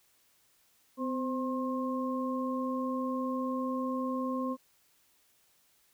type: tone cluster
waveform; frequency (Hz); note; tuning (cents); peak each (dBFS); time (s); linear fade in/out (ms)
sine; 256 / 521 / 1067; C4 / C5 / C6; -38 / -7 / +34; -32 / -37 / -37; 0.97-4.57; 50
effects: white hiss -68 dBFS RMS until 5.93 s